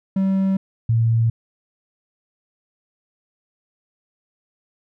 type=tone pair in turn; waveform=triangle / sine; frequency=192.4 / 114.4 Hz; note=G3 / A#2; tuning=-32 / -32 cents; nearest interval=major sixth; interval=900 cents; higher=first; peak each=-14 dBFS; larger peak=neither; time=0.16-0.57 / 0.89-1.3 s; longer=neither; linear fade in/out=5 ms; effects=none